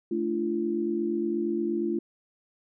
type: chord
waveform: sine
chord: D minor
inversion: second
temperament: equal with one note detuned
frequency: 220 / 293.7 / 342.2 Hz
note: A3 / D4 / F4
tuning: 0 / 0 / -35 cents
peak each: -31 / -33 / -27 dBFS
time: 0.11-1.99 s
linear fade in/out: 5 ms
effects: none